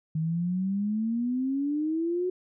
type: exponential sweep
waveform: sine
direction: up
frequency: 155.56 to 369.7 Hz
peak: -25 dBFS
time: 0.15-2.3 s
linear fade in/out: 5 ms
effects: none